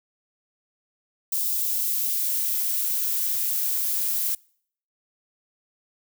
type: noise with high-pass filter sweep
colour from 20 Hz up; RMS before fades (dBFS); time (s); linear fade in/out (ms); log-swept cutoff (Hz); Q
violet; -25; 1.32-4.35; 5; 3900 to 350; 0.8
effects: noise-tail reverb RT60 0.6 s tail -26 dB re dry